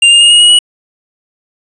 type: tone with pitch steps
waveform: square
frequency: 2794 / 2820 / 2846 / 2873 / 2899 / 2926 Hz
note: F7 / F7 / F7 / F7 / F#7 / F#7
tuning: 0 / +16 / +32 / +48 / -36 / -20 cents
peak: -3 dBFS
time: 0.02-0.59 s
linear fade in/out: 5 ms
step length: 95 ms
effects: resampled to 24000 Hz + 7-bit